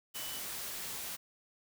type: tone in noise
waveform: sine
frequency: 2981 Hz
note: F#7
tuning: 12 cents sharp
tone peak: -46 dBFS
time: 0.14-0.4 s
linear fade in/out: 20 ms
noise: white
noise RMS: -41 dBFS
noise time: 0.14-1.17 s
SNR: -8 dB
effects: none